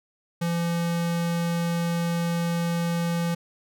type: tone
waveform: square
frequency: 170 Hz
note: F3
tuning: 46 cents flat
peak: -24 dBFS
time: 0.41-3.35 s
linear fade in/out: 10 ms
effects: none